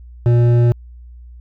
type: tone with hard clipping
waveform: triangle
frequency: 119.6 Hz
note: A#2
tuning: 45 cents sharp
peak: -11 dBFS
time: 0.26-0.72 s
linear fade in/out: 0 ms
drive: 13 dB
effects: added 60 Hz sine -35 dBFS peak until 1.4 s